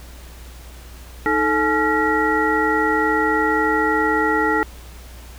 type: tone cluster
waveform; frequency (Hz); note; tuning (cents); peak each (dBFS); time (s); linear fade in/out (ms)
sine; 313.2 / 436.5 / 851 / 1377 / 1913; D#4 / A4 / G#5 / F6 / A#6; +11 / -14 / +42 / -25 / +44; -22; 1.26-4.63; 0
effects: added 60 Hz sine -37 dBFS peak until 5.38 s + pink hiss -44 dBFS RMS until 5.38 s